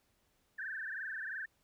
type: tone with frequency modulation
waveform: sine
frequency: 1661.2 Hz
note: G#6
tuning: in tune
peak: -38 dBFS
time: 0.58-1.46 s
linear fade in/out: 10 ms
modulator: 22.9 Hz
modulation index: 6.5
effects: pink hiss -75 dBFS RMS until 1.63 s